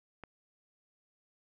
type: click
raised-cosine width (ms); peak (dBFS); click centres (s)
0.5; -30; 0.237
effects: none